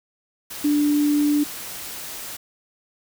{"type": "tone in noise", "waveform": "sine", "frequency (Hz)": 293.7, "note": "D4", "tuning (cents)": 0, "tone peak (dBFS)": -16, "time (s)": [0.64, 1.44], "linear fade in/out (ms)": 10, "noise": "white", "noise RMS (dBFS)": -34, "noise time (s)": [0.5, 2.37], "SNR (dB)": 15, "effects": []}